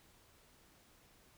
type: silence
effects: pink hiss -66 dBFS RMS until 1.37 s